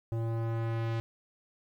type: tone with low-pass filter sweep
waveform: square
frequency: 114.2 Hz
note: A#2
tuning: 35 cents flat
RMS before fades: -32 dBFS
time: 0.12-1 s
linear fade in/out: 0 ms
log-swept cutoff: 640 to 3800 Hz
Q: 0.75
effects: 10-bit